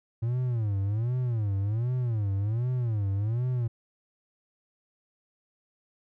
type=tone with vibrato; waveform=triangle; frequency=111.5 Hz; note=A2; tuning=23 cents sharp; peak=-23 dBFS; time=0.22-3.68 s; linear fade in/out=10 ms; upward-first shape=sine; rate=1.3 Hz; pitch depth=230 cents each way; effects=none